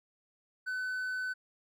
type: tone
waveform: triangle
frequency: 1509 Hz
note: F#6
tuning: 34 cents sharp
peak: -31 dBFS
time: 0.66-1.34 s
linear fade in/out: 20 ms
effects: none